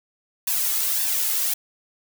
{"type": "noise with flanger", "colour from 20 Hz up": "blue", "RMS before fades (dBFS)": -23, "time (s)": [0.47, 1.54], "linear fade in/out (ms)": 5, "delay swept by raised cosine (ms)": [1.1, 2.4], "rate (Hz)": 1.8, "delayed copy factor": 0.8, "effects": []}